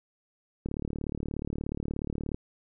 click train, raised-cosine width 3 ms, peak -20 dBFS, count 63, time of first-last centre 0.66-2.345 s, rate 36.8 Hz, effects none

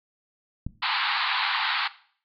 click, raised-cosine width 5 ms, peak -18 dBFS, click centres 0.666 s
pink band-pass noise, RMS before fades -26 dBFS, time 0.82-1.88 s, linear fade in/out 10 ms, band 800 to 4500 Hz, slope 96 dB/octave
effects noise-tail reverb RT60 0.5 s tail -17 dB re dry

